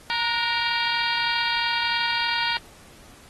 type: harmonic tone with a mistuned harmonic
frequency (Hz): 466.2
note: A#4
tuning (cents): 0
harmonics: 2 / 3 / 4 / 5 / 6 / 7 / 8 / 9 / 10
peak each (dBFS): -28 / -30 / -31 / -32 / -33 / -33 / -34 / -35 / -35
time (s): 0.1-2.57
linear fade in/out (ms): 0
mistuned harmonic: 3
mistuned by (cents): +67
effects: pink hiss -50 dBFS RMS until 3.29 s + AAC 32 kbps